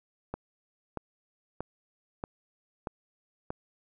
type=click train; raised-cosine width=1 ms; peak=-20 dBFS; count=6; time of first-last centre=0.34-3.505 s; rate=1.58 Hz; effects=none